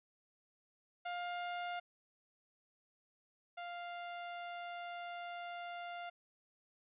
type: tone pair in turn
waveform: sawtooth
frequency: 705 / 698.5 Hz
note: F5 / F5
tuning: +16 / 0 cents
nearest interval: unison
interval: 16 cents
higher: first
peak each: -35 / -39 dBFS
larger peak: first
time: 1.05-1.8 / 3.57-6.1 s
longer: second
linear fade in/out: 10 ms
effects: resampled to 8000 Hz